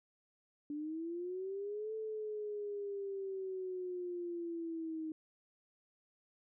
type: linear two-way sweep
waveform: sine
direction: up then down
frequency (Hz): 290 to 440 to 313.1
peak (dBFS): -38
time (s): 0.7-5.12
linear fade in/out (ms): 2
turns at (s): 1.94
effects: none